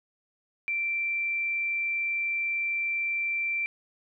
sine tone, 2349 Hz, D7, in tune, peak -26 dBFS, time 0.68-3.66 s, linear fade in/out 0 ms, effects none

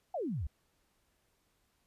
sine exponential sweep, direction down, 784 to 61.4 Hz, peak -33 dBFS, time 0.14-0.47 s, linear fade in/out 5 ms, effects pink hiss -75 dBFS RMS until 1.86 s + resampled to 32000 Hz

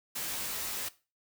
white noise with comb filter, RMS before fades -36 dBFS, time 0.15-0.89 s, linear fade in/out 10 ms, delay 17 ms, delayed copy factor -0.7, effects noise-tail reverb RT60 0.3 s tail -17 dB re dry

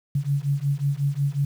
sine beating tone pair, 138.59 / 144.09 Hz, C#3 / D3, 0 / -33 cents, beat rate 5.5 Hz, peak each -24 dBFS, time 0.15-1.45 s, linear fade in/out 5 ms, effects 8-bit

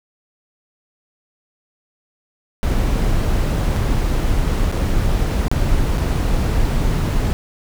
brown noise with dropouts, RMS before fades -17 dBFS, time 2.63-7.33 s, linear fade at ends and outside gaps 0 ms, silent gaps 3.763-3.768 / 4.715-4.723 / 5.482-5.515 / 5.974-5.981 s, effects none

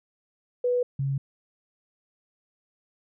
sine tone pair in turn, 492.2 / 137.28 Hz, B4 / C#3, -6 / -16 cents, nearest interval octave + minor seventh, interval 2210 cents, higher first, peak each -21 / -24 dBFS, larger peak first, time 0.64-0.83 / 0.99-1.18 s, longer neither, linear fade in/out 5 ms, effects none

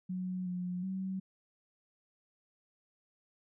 sine tone with pitch steps, 183.7 / 179.7 / 189.6 Hz, F#3 / F3 / F#3, -12 / +50 / +43 cents, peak -34 dBFS, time 0.09-1.2 s, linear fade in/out 10 ms, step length 370 ms, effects none

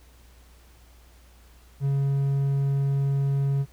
triangle tone, 138.59 Hz, C#3, in tune, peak -19 dBFS, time 1.8-3.66 s, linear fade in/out 50 ms, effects added 60 Hz sine -51 dBFS peak until 3.72 s + pink hiss -58 dBFS RMS until 3.72 s

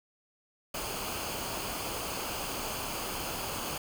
pink noise with comb filter, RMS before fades -36 dBFS, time 0.74-3.78 s, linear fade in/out 5 ms, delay 0.53 ms, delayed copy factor -0.55, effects none

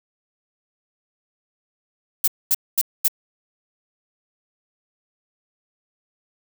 violet noise bursts, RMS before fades -17 dBFS, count 4, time 2.24-3.082 s, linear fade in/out 5 ms, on 38 ms, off 230 ms, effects none

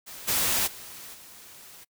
white noise with level steps, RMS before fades -42 / -25 / -43 / -48 dBFS, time 0.06-1.85 s, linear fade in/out 20 ms, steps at 0.27 / 0.66 / 1.13 s, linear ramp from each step 20 ms, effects noise-tail reverb RT60 0.1 s tail -26 dB re dry

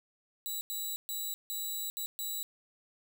10% pulse tone bursts at uneven times, 3916 Hz, B7, 15 cents flat, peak -27 dBFS, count 6, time 0.46-0.61 / 0.7-0.96 / 1.09-1.34 / 1.5-1.9 / 1.97-2.06 / 2.19-2.43 s, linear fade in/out 0 ms, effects none

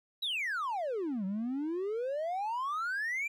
triangle exponential two-way sweep, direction down then up, 4000 to 185 to 2405 Hz, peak -29 dBFS, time 0.22-3.28 s, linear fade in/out 10 ms, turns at 1.25 s, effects tanh soft clip ceiling -26 dBFS

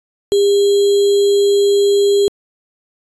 sine tone with sample-and-hold, 402.3 Hz, G4, 45 cents sharp, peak -9 dBFS, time 0.32-2.28 s, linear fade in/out 0 ms, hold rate 3675 Hz, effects resampled to 24000 Hz

